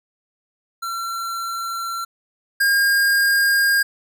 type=tone pair in turn; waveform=square; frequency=1359 / 1616.1 Hz; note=F6 / G#6; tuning=-48 / -48 cents; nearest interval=minor third; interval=300 cents; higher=second; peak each=-25 / -15 dBFS; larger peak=second; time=0.82-2.05 / 2.6-3.83 s; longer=neither; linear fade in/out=10 ms; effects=none